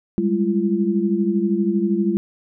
sine tone cluster, 195.5 / 208.1 / 340.8 Hz, G3 / G#3 / F4, -4 / +4 / -42 cents, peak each -21 dBFS, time 0.18-2.17 s, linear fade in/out 0 ms, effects none

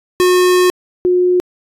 square / sine tone pair in turn, 362.6 / 360.5 Hz, F#4 / F#4, -35 / -45 cents, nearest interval unison, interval 10 cents, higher first, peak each -9 dBFS, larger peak neither, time 0.2-0.7 / 1.05-1.4 s, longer first, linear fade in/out 0 ms, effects resampled to 32000 Hz

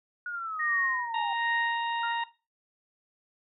sine linear sweep, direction down, 1460 to 781 Hz, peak -32 dBFS, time 0.26-1.33 s, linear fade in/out 2 ms
sine tone with tremolo, 1864.7 Hz, A#6, in tune, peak -25 dBFS, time 0.59-2.13 s, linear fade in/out 10 ms, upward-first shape sine, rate 1.3 Hz, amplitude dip 95%
harmonic tone, 932.3 Hz, A#5, in tune, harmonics 1 / 2 / 3 / 4, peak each -29 / -35 / -39 / -41 dBFS, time 1.14-2.24 s, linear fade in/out 5 ms
sine tone with exponential decay, 1399 Hz, F6, 3 cents sharp, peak -31 dBFS, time 2.03-2.27 s, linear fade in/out 5 ms, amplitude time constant 51 ms
effects noise-tail reverb RT60 0.3 s tail -17 dB re dry

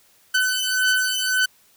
sawtooth beating tone pair, 1510 / 1511.8 Hz, F#6 / F#6, +35 / +37 cents, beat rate 1.8 Hz, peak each -18 dBFS, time 0.34-1.46 s, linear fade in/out 10 ms, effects white hiss -57 dBFS RMS until 1.76 s

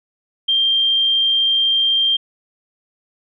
sine tone, 3178 Hz, G7, 23 cents sharp, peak -13 dBFS, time 0.48-2.17 s, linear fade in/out 10 ms, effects none

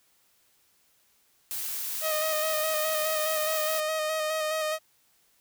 blue noise, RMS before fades -33 dBFS, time 1.51-3.8 s, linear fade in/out 0 ms
sawtooth tone with vibrato, 624 Hz, D#5, 5 cents sharp, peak -23 dBFS, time 2.01-4.79 s, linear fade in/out 50 ms, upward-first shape square, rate 4.8 Hz, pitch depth 21 cents each way
effects white hiss -66 dBFS RMS until 5.4 s

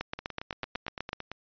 two click trains, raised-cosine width 0.3 ms, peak -21 / -16 dBFS, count 11 / 10, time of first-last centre 0.19-1.316 / 0.01-1.131 s, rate 8.88 / 8.03 Hz, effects resampled to 11025 Hz

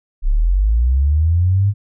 sine linear sweep, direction up, 30.87 to 103.8 Hz, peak -11 dBFS, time 0.22-1.74 s, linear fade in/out 50 ms, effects none

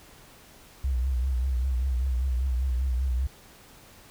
sine tone with vibrato, 63.8 Hz, C2, 43 cents flat, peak -23 dBFS, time 0.84-3.27 s, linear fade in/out 5 ms, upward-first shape triangle, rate 5.1 Hz, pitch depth 110 cents each way, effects pink hiss -52 dBFS RMS until 4.1 s

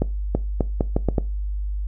accelerating click train, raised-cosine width 2 ms, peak -6 dBFS, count 7, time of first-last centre 0.02-1.182 s, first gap 330 ms, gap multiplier 0.78, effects noise-tail reverb RT60 0.3 s tail -20 dB re dry + added 50 Hz sine -23 dBFS peak until 1.87 s

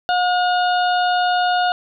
harmonic tone, 720 Hz, F#5, 47 cents flat, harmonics 1 / 2 / 4 / 5 / 6, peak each -16 / -22 / -28 / -30 / -32 dBFS, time 0.09-1.72 s, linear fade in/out 0 ms, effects none

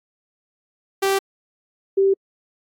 sawtooth / sine tone pair in turn, 390 / 390 Hz, G4 / G4, -9 / -9 cents, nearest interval unison, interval 0 cents, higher neither, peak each -13 dBFS, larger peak neither, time 1.02-1.19 / 1.97-2.14 s, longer neither, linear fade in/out 10 ms, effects AAC 48 kbps

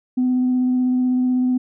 sine tone with vibrato, 252.5 Hz, B3, 39 cents sharp, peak -14 dBFS, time 0.17-1.58 s, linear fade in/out 10 ms, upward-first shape sine, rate 16 Hz, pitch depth 10 cents each way, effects tanh soft clip ceiling -12 dBFS

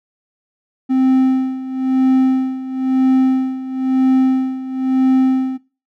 triangle tone with tremolo, 261.2 Hz, C4, 3 cents flat, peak -7 dBFS, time 0.89-5.58 s, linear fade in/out 20 ms, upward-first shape sine, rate 1 Hz, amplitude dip 80%, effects noise-tail reverb RT60 0.3 s tail -18 dB re dry

